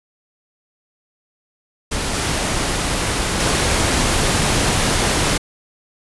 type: noise with level steps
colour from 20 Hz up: pink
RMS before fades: -22 / -20 / -17 dBFS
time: 1.91-5.38 s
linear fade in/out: 10 ms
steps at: 2.14 / 3.4 s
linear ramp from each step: 2 ms
effects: resampled to 24000 Hz